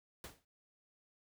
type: noise with exponential decay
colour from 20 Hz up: pink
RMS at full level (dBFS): -45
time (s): 0.24-0.45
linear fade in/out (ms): 1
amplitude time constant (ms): 44
effects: none